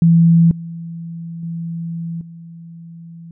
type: tone with level steps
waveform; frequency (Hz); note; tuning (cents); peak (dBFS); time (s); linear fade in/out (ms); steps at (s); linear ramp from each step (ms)
sine; 167.1; E3; +24; -7 / -26 / -22 / -33; 0.02-3.31; 2; 0.51 / 1.43 / 2.21; 2
effects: none